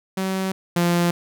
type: tone pair in turn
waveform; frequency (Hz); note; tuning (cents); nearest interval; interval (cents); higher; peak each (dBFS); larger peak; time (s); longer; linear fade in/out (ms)
sawtooth; 190 / 173.15; F#3 / F3; +46 / -15; major second; 161; first; -18 / -13; second; 0.17-0.52 / 0.76-1.11; neither; 5
effects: none